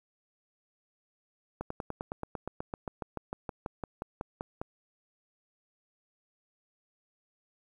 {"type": "slowing click train", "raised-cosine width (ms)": 1, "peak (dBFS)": -21, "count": 22, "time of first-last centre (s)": [1.61, 4.615], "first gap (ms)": 94, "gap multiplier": 1.04, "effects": ["10-bit"]}